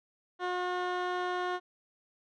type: tone with low-pass filter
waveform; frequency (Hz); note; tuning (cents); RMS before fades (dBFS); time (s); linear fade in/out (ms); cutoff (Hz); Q
15% pulse; 360.5; F#4; -45; -33; 0.39-1.6; 50; 2700; 0.87
effects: none